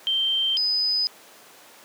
sine tone pair in turn, 3136 / 5004 Hz, G7 / D#8, 0 / +9 cents, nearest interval minor sixth, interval 809 cents, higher second, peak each -20 dBFS, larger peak neither, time 0.07-0.57 / 0.57-1.07 s, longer neither, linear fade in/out 0 ms, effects pink hiss -48 dBFS RMS until 1.84 s + high-pass 400 Hz 12 dB/octave

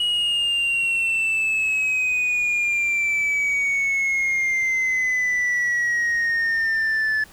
sine exponential sweep, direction down, 2911 to 1732 Hz, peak -16 dBFS, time 0-7.24 s, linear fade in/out 5 ms, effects tanh soft clip ceiling -18 dBFS + pink hiss -48 dBFS RMS until 7.32 s

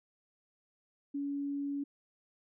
sine tone, 282.7 Hz, C#4, 34 cents sharp, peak -33 dBFS, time 1.14-1.84 s, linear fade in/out 10 ms, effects none

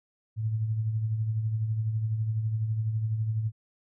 sine tone with tremolo, 110 Hz, A2, in tune, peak -23 dBFS, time 0.36-3.52 s, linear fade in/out 50 ms, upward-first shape triangle, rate 12 Hz, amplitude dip 55%, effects none

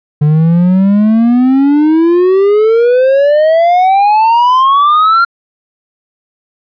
triangle exponential sweep, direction up, 146.83 to 1396.9 Hz, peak -3 dBFS, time 0.21-5.25 s, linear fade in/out 10 ms, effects resampled to 11025 Hz

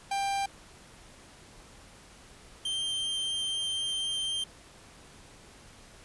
45% pulse tone pair in turn, 792 / 3152 Hz, G5 / G7, +18 / +9 cents, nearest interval 2 octaves, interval 2391 cents, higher second, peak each -28 / -29 dBFS, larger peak first, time 0.11-0.46 / 2.65-4.44 s, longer second, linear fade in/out 5 ms, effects pink hiss -53 dBFS RMS until 6.04 s + resampled to 24000 Hz

